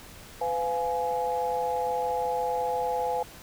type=chord; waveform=sine; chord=F diminished; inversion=second; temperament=just; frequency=502.9 / 698.5 / 838.1 Hz; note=Cb5 / F5 / Ab5; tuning=+31 / 0 / +16 cents; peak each=-29 / -32 / -28 dBFS; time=0.41-3.23 s; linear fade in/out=5 ms; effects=tanh soft clip ceiling -16 dBFS + pink hiss -47 dBFS RMS until 3.42 s

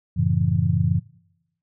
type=chord; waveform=sine; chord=F# minor seventh; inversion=none; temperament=just; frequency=92.5 / 111 / 138.75 / 166.5 Hz; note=F#2 / A2 / C#3 / E3; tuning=0 / +16 / +2 / +18 cents; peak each=-23 dBFS; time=0.16-1 s; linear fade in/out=20 ms; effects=noise-tail reverb RT60 0.9 s tail -24 dB re dry

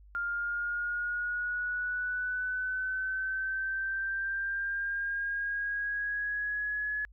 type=linear sweep; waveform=sine; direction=up; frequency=1400 to 1700 Hz; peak=-30 dBFS; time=0.15-7.05 s; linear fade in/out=0 ms; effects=added 50 Hz sine -52 dBFS peak until 7.12 s

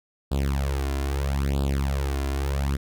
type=tone with flanger; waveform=sawtooth; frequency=69 Hz; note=C#2; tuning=7 cents flat; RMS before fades=-25 dBFS; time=0.31-2.77 s; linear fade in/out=10 ms; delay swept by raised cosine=0.24 to 2.94 ms; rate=0.77 Hz; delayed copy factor=+0.9; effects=none

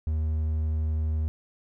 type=tone; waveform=triangle; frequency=78 Hz; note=D#2; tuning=5 cents sharp; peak=-22 dBFS; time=0.07-1.28 s; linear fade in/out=0 ms; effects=none

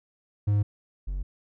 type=tone pair in turn; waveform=triangle; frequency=103 / 46.6 Hz; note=G#2 / F#1; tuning=-14 / +13 cents; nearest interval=octave + major second; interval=1373 cents; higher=first; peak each=-18 / -26 dBFS; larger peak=first; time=0.47-0.63 / 1.07-1.23 s; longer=neither; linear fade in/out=10 ms; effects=none

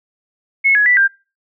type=tone with pitch steps; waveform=sine; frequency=2185 / 1679 / 1971 / 1590 Hz; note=C#7 / G#6 / B6 / G6; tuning=-26 / +18 / -4 / +24 cents; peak=-9 dBFS; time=0.64-1.08 s; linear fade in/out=20 ms; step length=110 ms; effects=noise-tail reverb RT60 0.3 s tail -23 dB re dry

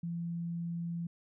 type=tone; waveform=sine; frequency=169.8 Hz; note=F3; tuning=48 cents flat; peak=-34 dBFS; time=0.03-1.07 s; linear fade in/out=5 ms; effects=none

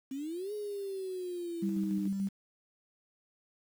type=exponential two-way sweep; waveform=sine; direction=up then down; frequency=260 to 423 to 301.4 Hz; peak=-35 dBFS; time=0.11-2.08 s; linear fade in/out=5 ms; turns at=0.53 s
type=tone with tremolo; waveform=sine; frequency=196 Hz; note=G3; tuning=in tune; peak=-29 dBFS; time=1.62-2.29 s; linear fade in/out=10 ms; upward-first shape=square; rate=6.9 Hz; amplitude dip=30%
effects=9-bit

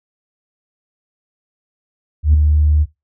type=tone with ADSR envelope; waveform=sine; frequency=75.4 Hz; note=D2; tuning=46 cents sharp; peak=-4 dBFS; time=2.23-2.86 s; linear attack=110 ms; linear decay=7 ms; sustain=-5 dB; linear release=42 ms; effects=noise-tail reverb RT60 0.2 s tail -19 dB re dry + tanh soft clip ceiling -4 dBFS

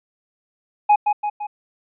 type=tone with echo; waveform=triangle; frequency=834 Hz; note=G#5; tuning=7 cents sharp; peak=-8 dBFS; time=0.89-0.96 s; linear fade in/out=10 ms; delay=170 ms; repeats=3; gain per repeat=-5 dB; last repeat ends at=1.47 s; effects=resampled to 8000 Hz

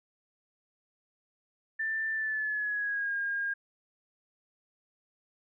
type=tone with pitch glide; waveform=sine; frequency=1776 to 1619.2 Hz; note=A6 to G#6; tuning=+16 to -44 cents; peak=-29 dBFS; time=1.79-3.54 s; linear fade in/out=10 ms; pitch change=-160 cents; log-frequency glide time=2.12-3.14 s; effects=none

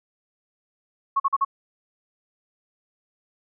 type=tone bursts; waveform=sine; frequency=1100 Hz; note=C#6; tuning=14 cents flat; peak=-17 dBFS; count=4; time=1.16-1.449 s; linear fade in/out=10 ms; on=40 ms; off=43 ms; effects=none

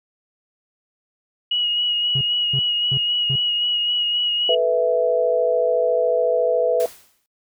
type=tone with vibrato; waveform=sine; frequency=2900 Hz; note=F#7; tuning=35 cents flat; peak=-18 dBFS; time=1.51-4.55 s; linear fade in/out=5 ms; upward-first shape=sine; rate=3.8 Hz; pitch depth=20 cents each way
type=tone bursts; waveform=triangle; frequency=135.1 Hz; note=C#3; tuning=44 cents flat; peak=-19 dBFS; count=4; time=2.15-3.358 s; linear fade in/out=5 ms; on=62 ms; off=320 ms
type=chord; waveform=sine; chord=A suspended second; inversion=none; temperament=equal; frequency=440 / 493.9 / 659.3 Hz; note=A4 / B4 / E5; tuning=0 / 0 / 0 cents; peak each=-24 / -18 / -19 dBFS; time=4.49-6.86 s; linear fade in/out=2 ms
type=noise with exponential decay; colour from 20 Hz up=white; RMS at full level=-33 dBFS; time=6.8-7.26 s; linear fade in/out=0 ms; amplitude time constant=100 ms
effects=noise-tail reverb RT60 0.1 s tail -21 dB re dry

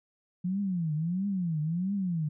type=tone with vibrato; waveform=sine; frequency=174.61 Hz; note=F3; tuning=in tune; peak=-27 dBFS; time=0.44-2.29 s; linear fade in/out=10 ms; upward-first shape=triangle; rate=1.5 Hz; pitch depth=280 cents each way; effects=none

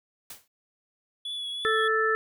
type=noise with exponential decay; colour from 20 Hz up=white; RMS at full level=-37 dBFS; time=0.3-0.48 s; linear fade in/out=5 ms; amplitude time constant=39 ms
type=tone with vibrato; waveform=triangle; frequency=3401 Hz; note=G#7; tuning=40 cents sharp; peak=-30 dBFS; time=1.25-1.88 s; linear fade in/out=5 ms; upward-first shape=triangle; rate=3.1 Hz; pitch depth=27 cents each way
type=harmonic tone; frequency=440 Hz; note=A4; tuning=in tune; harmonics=1 / 3 / 4; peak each=-26 / -26 / -26 dBFS; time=1.65-2.15 s; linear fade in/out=0 ms
effects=none

